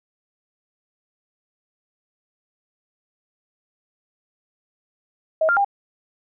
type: tone with pitch steps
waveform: sine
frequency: 636 / 1395 / 801 Hz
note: D#5 / F6 / G5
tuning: +38 / -2 / +37 cents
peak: -15 dBFS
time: 5.41-5.647 s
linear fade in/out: 5 ms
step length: 79 ms
effects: none